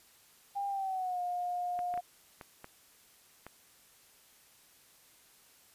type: tone with pitch glide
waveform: sine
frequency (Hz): 800 to 712.7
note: G5 to F5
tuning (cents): +35 to +35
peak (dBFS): -32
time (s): 0.55-2.01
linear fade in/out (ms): 20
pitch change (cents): -200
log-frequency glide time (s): 0.68-1.21
type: clicks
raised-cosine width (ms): 0.5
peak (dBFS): -30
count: 6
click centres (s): 1.791 / 1.94 / 1.976 / 2.412 / 2.644 / 3.466
effects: white hiss -62 dBFS RMS until 5.74 s + resampled to 32000 Hz